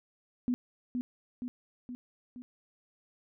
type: tone with echo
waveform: sine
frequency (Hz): 246.9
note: B3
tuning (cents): 0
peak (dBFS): -26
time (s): 0.48-0.54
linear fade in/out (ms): 0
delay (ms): 470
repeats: 4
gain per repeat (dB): -4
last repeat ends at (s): 2.42
effects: none